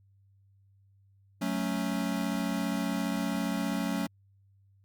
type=chord; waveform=square; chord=F# minor; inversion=none; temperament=equal; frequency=185 / 220 / 277.2 Hz; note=F#3 / A3 / C#4; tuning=0 / 0 / 0 cents; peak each=-34 dBFS; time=1.41-4.07 s; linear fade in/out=10 ms; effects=added 98 Hz sine -60 dBFS peak until 4.84 s + Opus 48 kbps